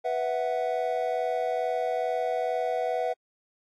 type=chord; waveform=triangle; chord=B suspended fourth; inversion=none; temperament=just; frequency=493.9 / 658.5 / 740.8 Hz; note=B4 / E5 / F#5; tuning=0 / -2 / +2 cents; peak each=-28 dBFS; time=0.04-3.14 s; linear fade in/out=20 ms; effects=AAC 64 kbps